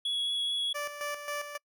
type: tone with vibrato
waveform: triangle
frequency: 3359 Hz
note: G#7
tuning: 19 cents sharp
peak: -27 dBFS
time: 0.05-0.73 s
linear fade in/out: 5 ms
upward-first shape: triangle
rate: 4.6 Hz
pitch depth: 10 cents each way
type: tone with tremolo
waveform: 15% pulse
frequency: 584 Hz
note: D5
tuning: 10 cents flat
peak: -26 dBFS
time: 0.74-1.58 s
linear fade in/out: 20 ms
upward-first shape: square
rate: 3.7 Hz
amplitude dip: 60%
effects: noise-tail reverb RT60 0.1 s tail -26 dB re dry